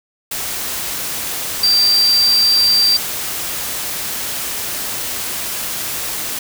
sine tone in noise, 4699 Hz, D8, in tune, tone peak -10 dBFS, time 1.63-2.97 s, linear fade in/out 5 ms, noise white, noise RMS -23 dBFS, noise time 0.31-6.39 s, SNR +10 dB, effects none

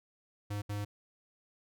square tone bursts at uneven times, 102.9 Hz, G#2, 16 cents flat, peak -35 dBFS, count 2, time 0.5-0.62 / 0.69-0.85 s, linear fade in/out 10 ms, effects none

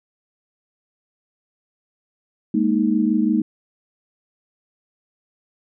sine chord, Ab suspended second, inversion none, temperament just, 207.7 / 233.6 / 311.5 Hz, Ab3 / Bb3 / Eb4, 0 / +4 / +2 cents, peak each -20 dBFS, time 2.54-3.42 s, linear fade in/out 5 ms, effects none

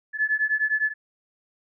sine beating tone pair, 1721 / 1730.8 Hz, A6 / A6, -39 / -29 cents, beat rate 9.8 Hz, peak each -24 / -24 dBFS, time 0.13-0.94 s, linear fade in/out 50 ms, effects none

